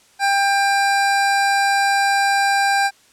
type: tone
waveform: 25% pulse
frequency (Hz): 795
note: G5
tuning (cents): +24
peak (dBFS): -11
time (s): 0.19-2.91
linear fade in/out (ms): 50
effects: white hiss -53 dBFS RMS until 3.12 s + low-pass 9000 Hz 12 dB/octave